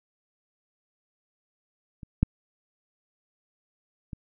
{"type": "clicks", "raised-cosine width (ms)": 5, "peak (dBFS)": [-28, -7, -24], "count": 3, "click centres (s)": [2.032, 2.23, 4.132], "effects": []}